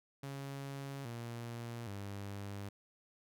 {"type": "tone with pitch steps", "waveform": "sawtooth", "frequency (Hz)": [138.3, 117.65, 100.08], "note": ["C#3", "A#2", "G2"], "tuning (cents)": [-4, 16, 36], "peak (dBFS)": -38, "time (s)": [0.23, 2.69], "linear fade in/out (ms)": 5, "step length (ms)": 820, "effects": []}